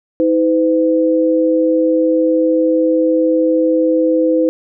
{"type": "tone pair together", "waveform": "sine", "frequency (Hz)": [319.5, 507.2], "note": ["D#4", "B4"], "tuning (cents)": [46, 46], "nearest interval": "minor sixth", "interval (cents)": 800, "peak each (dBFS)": -13, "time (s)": [0.2, 4.49], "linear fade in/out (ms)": 0, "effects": []}